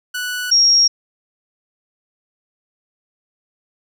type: tone pair in turn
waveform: sawtooth / sine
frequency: 1480 / 5588 Hz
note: F#6 / F8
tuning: 0 / 0 cents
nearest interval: octave + major seventh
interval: 2300 cents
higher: second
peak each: -18 / -9 dBFS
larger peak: second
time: 0.14-0.51 / 0.51-0.88 s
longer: neither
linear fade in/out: 10 ms
effects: none